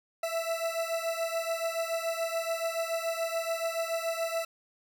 40% pulse beating tone pair, 659.3 / 666.3 Hz, E5 / E5, 0 / +18 cents, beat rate 7 Hz, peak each -31 / -33 dBFS, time 0.23-4.45 s, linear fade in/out 5 ms, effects none

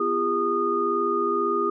sine tone cluster, 249.3 / 343.9 / 405.9 / 1229 Hz, B3 / F4 / G#4 / D#6, +16 / -27 / -40 / -22 cents, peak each -33 / -28 / -25 / -24 dBFS, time 0-1.7 s, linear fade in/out 5 ms, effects none

